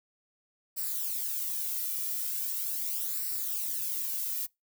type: noise with flanger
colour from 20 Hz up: violet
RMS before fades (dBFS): -33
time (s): 0.76-4.47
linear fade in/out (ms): 20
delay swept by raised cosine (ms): 0.3 to 1.9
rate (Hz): 0.4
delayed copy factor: -0.65
effects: noise-tail reverb RT60 0.2 s tail -25 dB re dry